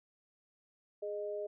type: tone pair together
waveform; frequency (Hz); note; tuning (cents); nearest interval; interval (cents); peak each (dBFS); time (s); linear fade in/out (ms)
sine; 415.3 / 615.6; G#4 / D#5; 0 / -19; perfect fifth; 681; -39 / -39; 1.02-1.47; 10
effects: none